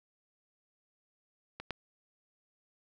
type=clicks; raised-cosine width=0.3 ms; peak=-25 / -19 dBFS; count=2; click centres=1.6 / 1.707 s; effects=none